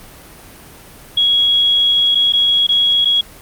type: tone with dropouts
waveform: sine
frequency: 3322 Hz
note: G#7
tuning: in tune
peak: -10 dBFS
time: 1.17-3.21 s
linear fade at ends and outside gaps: 5 ms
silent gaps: 2.148-2.153 / 2.324-2.334 / 2.668-2.689 / 3.048-3.054 s
effects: pink hiss -39 dBFS RMS until 3.41 s + Opus 32 kbps